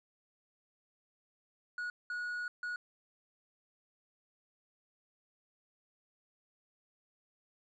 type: tone bursts at uneven times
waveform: triangle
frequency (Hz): 1456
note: F#6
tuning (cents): -28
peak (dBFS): -34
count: 3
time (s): 1.78-1.9 / 2.1-2.48 / 2.63-2.76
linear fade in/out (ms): 2
effects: resampled to 16000 Hz